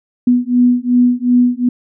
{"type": "beating tone pair", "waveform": "sine", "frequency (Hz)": [244.6, 247.3], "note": ["B3", "B3"], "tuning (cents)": [-16, 3], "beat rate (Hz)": 2.7, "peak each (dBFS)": -12, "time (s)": [0.27, 1.69], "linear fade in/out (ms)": 5, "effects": []}